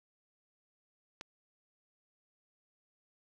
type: click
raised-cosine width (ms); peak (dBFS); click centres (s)
0.2; -25; 1.211
effects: none